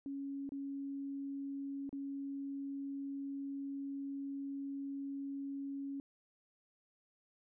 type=tone with dropouts; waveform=sine; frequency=277.2 Hz; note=C#4; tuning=in tune; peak=-39 dBFS; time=0.06-6 s; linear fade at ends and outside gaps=1 ms; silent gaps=0.492-0.52 / 1.893-1.928 s; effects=none